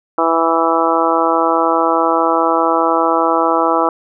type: harmonic tone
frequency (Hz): 164.81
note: E3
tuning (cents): 0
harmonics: 2 / 3 / 4 / 5 / 6 / 7 / 8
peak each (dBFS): -19 / -19 / -19 / -19 / -19 / -19 / -19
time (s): 0.18-3.89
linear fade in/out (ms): 2
effects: none